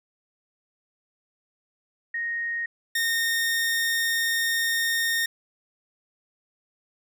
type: tone pair in turn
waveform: sine / sawtooth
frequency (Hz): 1864.7 / 1839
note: A#6 / A#6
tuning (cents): 0 / -24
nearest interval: unison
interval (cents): 24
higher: first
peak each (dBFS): -26 / -19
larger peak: second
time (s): 2.14-2.66 / 2.95-5.26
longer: second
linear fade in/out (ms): 5
effects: none